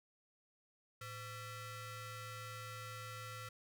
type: ring-modulated tone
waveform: sawtooth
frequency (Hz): 622.3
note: D#5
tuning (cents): 0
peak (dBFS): -39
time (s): 1.01-3.49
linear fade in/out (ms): 5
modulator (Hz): 734
effects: none